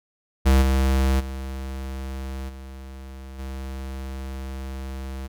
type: tone with level steps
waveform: square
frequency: 66.4 Hz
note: C2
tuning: 26 cents sharp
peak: -14 / -18 / -30 / -37 / -31 dBFS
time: 0.45-5.28 s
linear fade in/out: 20 ms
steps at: 0.61 / 1.19 / 2.48 / 3.38 s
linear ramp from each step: 20 ms
effects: none